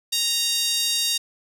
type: tone with high-pass filter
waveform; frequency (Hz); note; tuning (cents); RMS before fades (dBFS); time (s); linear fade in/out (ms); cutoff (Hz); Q
5% pulse; 932.3; A#5; 0; -23; 0.12-1.18; 10; 3600; 2.7
effects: none

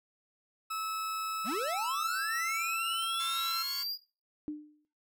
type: tone with pitch glide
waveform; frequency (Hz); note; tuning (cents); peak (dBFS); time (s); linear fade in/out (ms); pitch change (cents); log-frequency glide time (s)
40% pulse; 1300 to 1345.1; E6 to E6; -24 to +35; -33; 0.7-3.63; 10; +59; 1.29-2.92
type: linear sweep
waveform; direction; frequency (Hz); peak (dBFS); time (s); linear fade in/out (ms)
square; up; 167 to 4907; -34; 1.44-3.98; 50
type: chord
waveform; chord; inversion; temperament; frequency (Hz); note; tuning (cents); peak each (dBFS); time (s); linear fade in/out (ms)
10% pulse; Db major seventh; third; equal; 1046.5 / 1108.7 / 1396.9 / 1661.2; C6 / Db6 / F6 / Ab6; 0 / 0 / 0 / 0; -38; 3.19-3.84; 20
type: tone with exponential decay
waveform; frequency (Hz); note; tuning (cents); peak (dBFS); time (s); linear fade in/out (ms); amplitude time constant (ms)
sine; 300.3; D4; +39; -31; 4.48-4.85; 0; 79
effects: noise-tail reverb RT60 0.3 s tail -17 dB re dry

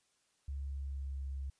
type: tone with pitch glide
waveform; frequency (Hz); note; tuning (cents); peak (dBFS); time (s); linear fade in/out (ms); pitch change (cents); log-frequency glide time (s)
sine; 69.3 to 68.03; C#2 to C#2; 0 to -32; -37; 0.48-1.5; 5; -32; 0.62-1.22
effects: white hiss -75 dBFS RMS until 1.59 s + resampled to 22050 Hz

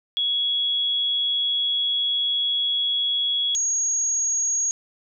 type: tone pair in turn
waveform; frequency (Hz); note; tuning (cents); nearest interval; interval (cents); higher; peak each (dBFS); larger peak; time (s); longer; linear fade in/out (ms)
sine; 3347 / 6613; G#7 / G#8; +13 / -8; octave; 1179; second; -20; neither; 0.17-3.55 / 3.55-4.71; first; 0
effects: none

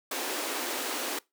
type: high-pass noise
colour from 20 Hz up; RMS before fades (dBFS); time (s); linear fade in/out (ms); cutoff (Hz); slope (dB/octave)
pink; -33; 0.11-1.19; 5; 270; 48
effects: noise-tail reverb RT60 0.2 s tail -22 dB re dry

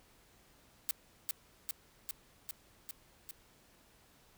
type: noise with echo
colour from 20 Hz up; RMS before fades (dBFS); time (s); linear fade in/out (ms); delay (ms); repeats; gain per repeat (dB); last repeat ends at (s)
blue; -33; 0.89-0.91; 0; 400; 6; -2; 3.31
effects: pink hiss -65 dBFS RMS until 4.37 s

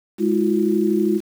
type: tone cluster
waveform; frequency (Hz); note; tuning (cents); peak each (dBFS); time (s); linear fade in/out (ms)
sine; 207.8 / 327.1 / 359.6; G#3 / E4 / F#4; +1 / -13 / -49; -20; 0.18-1.21; 50
effects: 7-bit

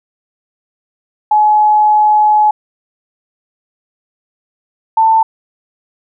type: tone pair in turn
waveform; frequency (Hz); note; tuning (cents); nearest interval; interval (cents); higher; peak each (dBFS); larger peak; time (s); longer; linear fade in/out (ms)
sine; 848 / 889.6; G#5 / A5; +36 / +19; minor second; 83; second; -6; neither; 1.31-2.51 / 4.97-5.23; first; 5
effects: none

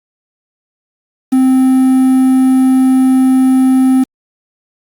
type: tone with quantisation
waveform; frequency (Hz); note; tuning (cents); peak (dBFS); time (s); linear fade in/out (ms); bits
triangle; 260.5; C4; -7; -4; 1.32-4.04; 10; 5
effects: Opus 48 kbps

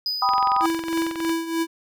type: tone with exponential decay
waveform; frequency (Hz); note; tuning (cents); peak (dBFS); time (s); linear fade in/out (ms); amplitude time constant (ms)
triangle; 4978; D#8; 0; -20; 0.06-1.03; 1; 210
type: chord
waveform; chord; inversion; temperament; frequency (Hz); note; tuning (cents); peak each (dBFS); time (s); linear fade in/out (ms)
sine; G augmented; none; equal; 784 / 987.8 / 1244.5; G5 / B5 / D#6; 0 / 0 / 0; -23 / -21 / -21; 0.22-0.66; 2
type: click train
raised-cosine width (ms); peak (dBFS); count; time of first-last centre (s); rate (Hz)
0.3; -16; 23; 0.29-1.295; 21.9
type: tone with tremolo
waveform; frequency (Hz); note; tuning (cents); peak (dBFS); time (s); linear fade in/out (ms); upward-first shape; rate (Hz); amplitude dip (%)
square; 329.6; E4; 0; -20; 0.6-1.67; 50; triangle; 3.2; 75
effects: none

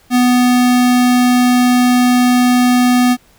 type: tone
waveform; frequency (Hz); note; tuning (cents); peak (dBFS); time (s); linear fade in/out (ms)
square; 247.7; B3; +5; -9; 0.1-3.17; 50
effects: pink hiss -50 dBFS RMS until 3.38 s

